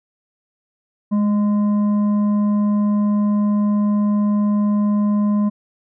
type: tone with frequency modulation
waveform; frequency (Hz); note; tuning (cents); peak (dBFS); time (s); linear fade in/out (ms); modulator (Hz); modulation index
sine; 207.8; G#3; +1; -14; 1.11-5.5; 20; 824; 0.24
effects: none